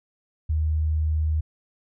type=tone; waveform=sine; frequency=77.78 Hz; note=D#2; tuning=in tune; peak=-20 dBFS; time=0.49-1.41 s; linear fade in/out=10 ms; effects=none